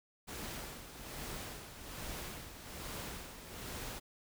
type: noise with tremolo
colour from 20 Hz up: pink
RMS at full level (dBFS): -43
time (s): 0.27-4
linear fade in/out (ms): 20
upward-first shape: sine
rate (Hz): 1.2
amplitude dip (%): 60
effects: none